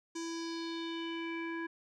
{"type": "tone with low-pass filter sweep", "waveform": "square", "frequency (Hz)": 331.8, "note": "E4", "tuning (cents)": 11, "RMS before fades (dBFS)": -39, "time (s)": [0.15, 1.67], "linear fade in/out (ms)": 10, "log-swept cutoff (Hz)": [6700, 1800], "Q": 3.8, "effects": []}